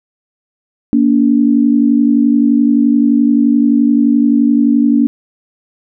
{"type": "tone pair together", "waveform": "sine", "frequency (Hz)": [235.1, 286.7], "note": ["A#3", "D4"], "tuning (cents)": [15, -42], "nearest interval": "minor third", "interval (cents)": 343, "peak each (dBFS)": -10, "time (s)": [0.93, 5.07], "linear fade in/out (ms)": 0, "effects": []}